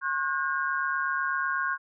sine tone cluster, 1082 / 1452 / 1600 Hz, C#6 / F#6 / G6, -42 / -33 / +35 cents, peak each -30 dBFS, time 0.01-1.78 s, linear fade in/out 50 ms, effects none

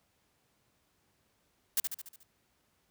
blue noise with echo, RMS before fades -28 dBFS, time 1.77-1.8 s, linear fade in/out 2 ms, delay 72 ms, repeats 6, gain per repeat -5 dB, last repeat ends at 2.232 s, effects pink hiss -73 dBFS RMS until 2.9 s + high-pass 60 Hz 12 dB/octave

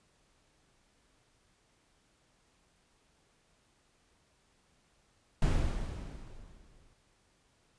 brown noise with exponential decay, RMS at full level -25 dBFS, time 5.42-6.94 s, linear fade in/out 2 ms, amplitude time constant 330 ms, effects pink hiss -70 dBFS RMS until 7.78 s + resampled to 22050 Hz

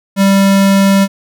square tone, 196 Hz, G3, in tune, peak -7 dBFS, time 0.16-1.08 s, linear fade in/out 50 ms, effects none

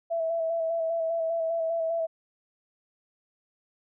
sine tone with vibrato, 659.3 Hz, E5, in tune, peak -25 dBFS, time 0.1-2.07 s, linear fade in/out 20 ms, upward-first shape square, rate 5 Hz, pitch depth 24 cents each way, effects none

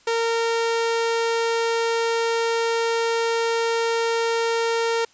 sawtooth tone, 460 Hz, A#4, 23 cents flat, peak -16 dBFS, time 0.07-5.05 s, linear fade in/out 5 ms, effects white hiss -55 dBFS RMS until 5.13 s + resampled to 16000 Hz

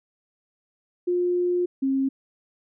sine tone pair in turn, 355.3 / 268.9 Hz, F4 / C4, +30 / +47 cents, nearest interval perfect fourth, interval 483 cents, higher first, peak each -20 dBFS, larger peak neither, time 1.07-1.66 / 1.82-2.09 s, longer first, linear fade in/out 10 ms, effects none

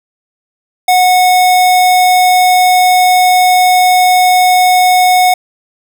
square tone, 732 Hz, F#5, 19 cents flat, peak -6 dBFS, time 0.88-5.34 s, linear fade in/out 5 ms, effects none

